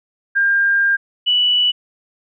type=tone pair in turn; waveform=sine; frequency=1602 / 2957 Hz; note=G6 / F#7; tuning=+37 / -2 cents; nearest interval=major seventh; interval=1061 cents; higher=second; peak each=-12 / -12 dBFS; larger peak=neither; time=0.35-0.97 / 1.26-1.72 s; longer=first; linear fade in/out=20 ms; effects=none